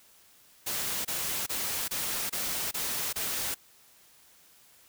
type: noise bursts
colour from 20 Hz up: white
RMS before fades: -32 dBFS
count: 7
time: 0.66-3.546 s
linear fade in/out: 10 ms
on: 390 ms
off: 26 ms
effects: white hiss -59 dBFS RMS until 4.88 s